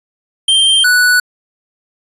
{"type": "tone pair in turn", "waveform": "square", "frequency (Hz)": [3157, 1479.6], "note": ["G7", "F#6"], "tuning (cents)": [12, 0], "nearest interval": "octave + minor second", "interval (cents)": 1312, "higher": "first", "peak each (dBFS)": -8, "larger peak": "neither", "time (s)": [[0.48, 0.84], [0.84, 1.2]], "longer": "neither", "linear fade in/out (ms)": 5, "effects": ["resampled to 32000 Hz"]}